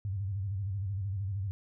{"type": "tone with vibrato", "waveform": "sine", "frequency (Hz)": 98, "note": "G2", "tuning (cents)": 0, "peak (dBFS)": -31, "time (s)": [0.05, 1.51], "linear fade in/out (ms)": 0, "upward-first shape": "square", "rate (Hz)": 13, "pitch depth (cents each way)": 87, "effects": []}